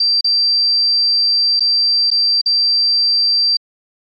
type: tone with dropouts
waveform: sine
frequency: 4699 Hz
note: D8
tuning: in tune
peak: -11 dBFS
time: 0-3.57 s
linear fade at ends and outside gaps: 5 ms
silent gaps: 0.21-0.243 / 1.596-1.605 / 2.104-2.113 / 2.414-2.459 s
effects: AAC 64 kbps